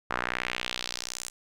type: tone with band-pass filter sweep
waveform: sawtooth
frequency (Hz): 61.3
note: B1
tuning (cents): -12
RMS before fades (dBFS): -34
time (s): 0.1-1.3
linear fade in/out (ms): 10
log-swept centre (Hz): 1300 to 8200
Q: 1.9
effects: none